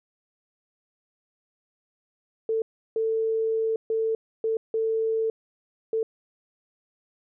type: tone bursts at uneven times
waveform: sine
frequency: 445.7 Hz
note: A4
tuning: 22 cents sharp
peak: -22 dBFS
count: 6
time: 2.49-2.62 / 2.96-3.76 / 3.9-4.15 / 4.44-4.57 / 4.74-5.3 / 5.93-6.03 s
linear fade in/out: 2 ms
effects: none